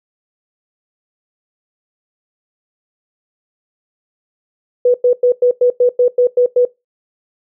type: tone bursts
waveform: sine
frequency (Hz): 492.4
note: B4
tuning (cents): -5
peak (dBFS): -7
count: 10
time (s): 4.85-6.652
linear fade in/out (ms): 5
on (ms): 92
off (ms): 98
effects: noise-tail reverb RT60 0.2 s tail -20 dB re dry